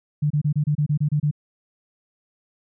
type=tone bursts; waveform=sine; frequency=148.4 Hz; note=D3; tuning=18 cents sharp; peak=-17 dBFS; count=10; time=0.22-1.312 s; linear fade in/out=10 ms; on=84 ms; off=28 ms; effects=none